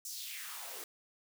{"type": "noise with high-pass filter sweep", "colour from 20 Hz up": "white", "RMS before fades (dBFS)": -44, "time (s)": [0.05, 0.84], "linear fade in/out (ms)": 2, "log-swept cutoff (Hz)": [6800, 350], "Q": 2.7, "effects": []}